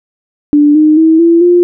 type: tone with pitch steps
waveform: sine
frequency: 293.7 / 307.2 / 321.4 / 336.2 / 351.7 Hz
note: D4 / D#4 / E4 / E4 / F4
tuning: 0 / -22 / -44 / +34 / +12 cents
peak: -3 dBFS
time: 0.53-1.63 s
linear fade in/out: 0 ms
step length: 220 ms
effects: none